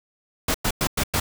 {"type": "noise bursts", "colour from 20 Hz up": "pink", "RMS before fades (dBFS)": -22, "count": 5, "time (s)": [0.48, 1.2], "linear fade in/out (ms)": 5, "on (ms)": 64, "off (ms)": 100, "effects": []}